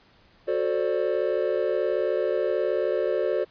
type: chord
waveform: triangle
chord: D dominant seventh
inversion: first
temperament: just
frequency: 367.1 / 440.5 / 528.6 / 587.3 Hz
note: F#4 / A4 / C5 / D5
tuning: -14 / +2 / +18 / 0 cents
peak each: -26 dBFS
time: 0.47-3.45 s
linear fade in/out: 20 ms
effects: pink hiss -58 dBFS RMS until 3.5 s + resampled to 11025 Hz